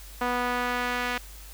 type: tone with band-pass filter sweep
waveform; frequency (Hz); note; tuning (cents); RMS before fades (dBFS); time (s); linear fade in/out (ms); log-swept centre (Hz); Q
sawtooth; 245.7; B3; -9; -28; 0.21-1.18; 5; 1100 to 2000; 1.1
effects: added 50 Hz sine -43 dBFS peak until 1.53 s + white hiss -48 dBFS RMS until 1.53 s